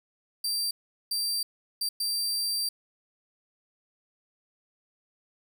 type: tone bursts at uneven times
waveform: sawtooth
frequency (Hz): 4699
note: D8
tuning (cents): 0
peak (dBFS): -24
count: 4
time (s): 0.44-0.71 / 1.11-1.43 / 1.81-1.89 / 2-2.69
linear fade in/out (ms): 5
effects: none